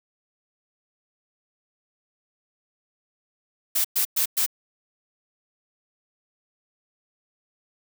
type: noise bursts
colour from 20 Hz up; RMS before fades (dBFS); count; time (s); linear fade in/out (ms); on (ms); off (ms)
blue; -22; 4; 3.75-4.464; 10; 96; 110
effects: none